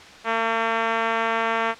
5% pulse tone with band-pass filter, 226.7 Hz, A#3, 48 cents flat, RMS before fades -23 dBFS, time 0.24-1.75 s, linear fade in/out 50 ms, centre 880 Hz, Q 0.59, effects white hiss -43 dBFS RMS until 1.79 s + low-pass 4000 Hz 12 dB/octave

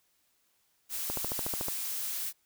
blue noise, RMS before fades -35 dBFS, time 0.89-2.33 s, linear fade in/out 50 ms
click train, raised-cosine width 1 ms, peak -21 dBFS, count 9, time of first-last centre 1.1-1.684 s, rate 13.7 Hz
effects white hiss -72 dBFS RMS until 2.45 s

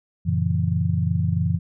sine chord, F# dominant seventh, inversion none, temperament just, 92.5 / 115.62 / 138.75 / 166.5 Hz, F#2 / A#2 / C#3 / E3, 0 / -14 / +2 / +18 cents, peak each -23 / -26 / -27 / -23 dBFS, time 0.25-1.59 s, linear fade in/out 20 ms, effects none

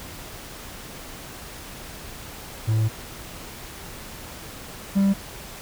triangle tone pair in turn, 110 / 196.62 Hz, A2 / G3, 0 / +5 cents, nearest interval minor seventh, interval 1005 cents, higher second, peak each -16 / -14 dBFS, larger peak second, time 2.67-2.89 / 4.95-5.14 s, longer first, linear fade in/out 20 ms, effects pink hiss -39 dBFS RMS until 5.61 s

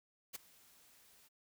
white noise with ADSR envelope, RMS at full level -42 dBFS, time 0.33-1.29 s, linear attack 24 ms, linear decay 12 ms, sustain -23 dB, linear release 23 ms, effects none

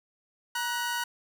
sawtooth tone pair together, 949.6 / 1482 Hz, A#5 / F#6, +32 / +2 cents, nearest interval minor sixth, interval 770 cents, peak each -28 dBFS, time 0.55-1.04 s, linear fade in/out 5 ms, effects none

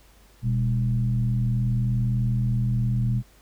sine tone with frequency modulation, 121 Hz, B2, 35 cents flat, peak -20 dBFS, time 0.42-3.23 s, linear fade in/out 50 ms, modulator 79.4 Hz, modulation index 0.67, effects added 50 Hz sine -55 dBFS peak until 3.41 s + pink hiss -57 dBFS RMS until 3.41 s

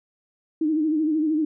sine tone with vibrato, 310 Hz, D#4, 6 cents flat, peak -19 dBFS, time 0.61-1.45 s, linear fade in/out 5 ms, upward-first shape sine, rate 13 Hz, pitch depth 71 cents each way, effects none

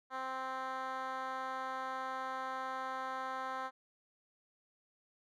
10% pulse tone with band-pass filter, 261.6 Hz, C4, in tune, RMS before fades -40 dBFS, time 0.1-3.71 s, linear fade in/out 50 ms, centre 1100 Hz, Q 1.3, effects none

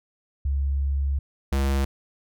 sine / square tone pair in turn, 69.3 / 68.27 Hz, C#2 / C#2, 0 / -26 cents, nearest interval unison, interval 26 cents, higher first, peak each -21 dBFS, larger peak neither, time 0.45-1.19 / 1.52-1.85 s, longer first, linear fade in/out 5 ms, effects none

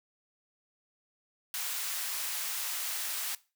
white high-pass noise, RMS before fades -35 dBFS, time 1.54-3.35 s, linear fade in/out 2 ms, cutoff 970 Hz, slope 12 dB/octave, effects noise-tail reverb RT60 0.3 s tail -19 dB re dry

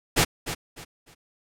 pink noise with echo, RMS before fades -19 dBFS, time 0.16-0.25 s, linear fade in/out 20 ms, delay 300 ms, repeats 3, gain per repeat -11 dB, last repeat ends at 1.15 s, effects low-pass 12000 Hz 12 dB/octave

